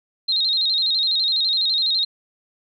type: tone with vibrato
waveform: sine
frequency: 3946 Hz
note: B7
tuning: 2 cents flat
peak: -17 dBFS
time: 0.28-2.05 s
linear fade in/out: 10 ms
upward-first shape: square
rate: 12 Hz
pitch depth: 85 cents each way
effects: none